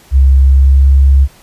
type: tone with pitch glide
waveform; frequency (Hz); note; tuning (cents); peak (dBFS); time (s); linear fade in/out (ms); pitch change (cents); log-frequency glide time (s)
sine; 67.1 to 68.19; C2 to C#2; +44 to -28; -3; 0.11-1.28; 50; +28; 0.44-0.88
effects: pink hiss -43 dBFS RMS until 1.42 s + resampled to 32000 Hz